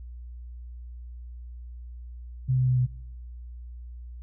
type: tone with pitch steps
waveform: sine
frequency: 129.5 / 128.16 / 126.83 / 125.52 Hz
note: C3 / C3 / B2 / B2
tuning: -17 / -35 / +46 / +28 cents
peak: -20 dBFS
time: 2.48-2.868 s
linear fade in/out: 20 ms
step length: 97 ms
effects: noise-tail reverb RT60 1.0 s tail -24 dB re dry + added 60 Hz sine -38 dBFS peak until 4.22 s